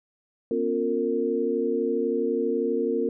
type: tone cluster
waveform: sine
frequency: 242.3 / 274.5 / 352.8 / 456.6 Hz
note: B3 / C#4 / F4 / A#4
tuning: -33 / -17 / +18 / -36 cents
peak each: -30 / -30 / -29 / -25 dBFS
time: 0.51-3.09 s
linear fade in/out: 2 ms
effects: none